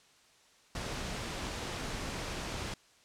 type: noise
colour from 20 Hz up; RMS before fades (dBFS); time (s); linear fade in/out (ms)
pink; -38; 0.75-2.74; 2
effects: white hiss -63 dBFS RMS until 3.04 s + low-pass 7000 Hz 12 dB/octave